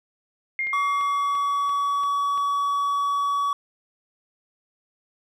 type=tone with exponential decay; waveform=sine; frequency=2123 Hz; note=C7; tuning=25 cents sharp; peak=-22 dBFS; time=0.59-2.07 s; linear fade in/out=1 ms; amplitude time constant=320 ms
type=click train; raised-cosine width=0.3 ms; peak=-27 dBFS; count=6; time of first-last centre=0.67-2.376 s; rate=2.93 Hz
type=tone; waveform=triangle; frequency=1134 Hz; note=C#6; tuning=39 cents sharp; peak=-19 dBFS; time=0.73-3.53 s; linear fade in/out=2 ms
effects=none